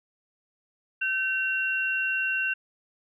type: tone pair together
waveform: sine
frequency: 1538 / 2740 Hz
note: G6 / F7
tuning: -33 / -34 cents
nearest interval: minor seventh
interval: 999 cents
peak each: -27 dBFS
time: 1.01-2.54 s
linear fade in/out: 10 ms
effects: none